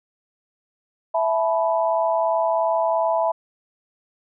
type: chord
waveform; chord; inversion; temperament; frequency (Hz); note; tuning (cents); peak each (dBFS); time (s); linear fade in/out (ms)
sine; E suspended fourth; none; equal with one note detuned; 659.3 / 864.9 / 987.8; E5 / A5 / B5; 0 / -30 / 0; -20 / -24 / -24; 1.14-3.32; 10
effects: none